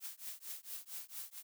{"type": "noise with tremolo", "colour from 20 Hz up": "blue", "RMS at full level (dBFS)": -43, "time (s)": [0, 1.43], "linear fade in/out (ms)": 50, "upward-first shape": "triangle", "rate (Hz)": 4.4, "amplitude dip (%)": 100, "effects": []}